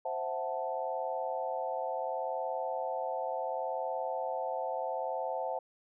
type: chord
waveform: sine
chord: F# half-diminished seventh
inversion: second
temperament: equal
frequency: 523.3 / 659.3 / 740 / 880 Hz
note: C5 / E5 / F#5 / A5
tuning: 0 / 0 / 0 / 0 cents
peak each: -37 / -38 / -38 / -38 dBFS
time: 0.05-5.59 s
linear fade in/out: 5 ms
effects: none